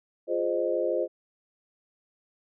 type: chord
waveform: sine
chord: F minor seventh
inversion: none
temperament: equal with one note detuned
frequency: 349.2 / 415.3 / 523.3 / 615.8 Hz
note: F4 / Ab4 / C5 / Eb5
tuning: 0 / 0 / 0 / -18 cents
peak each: -30 / -32 / -28 / -30 dBFS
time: 0.27-1.08 s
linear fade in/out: 50 ms
effects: none